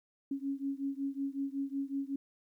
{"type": "beating tone pair", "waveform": "sine", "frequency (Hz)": [273.6, 279], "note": ["C#4", "C#4"], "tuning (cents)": [-23, 11], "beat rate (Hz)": 5.4, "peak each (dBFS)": [-36, -37], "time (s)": [0.31, 2.16], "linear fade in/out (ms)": 5, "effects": ["12-bit"]}